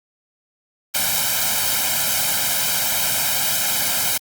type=noise with comb filter; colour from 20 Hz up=white; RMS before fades=-20 dBFS; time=0.94-4.18 s; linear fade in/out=10 ms; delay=1.3 ms; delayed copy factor=+0.95; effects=high-pass 100 Hz 12 dB/octave + Opus 48 kbps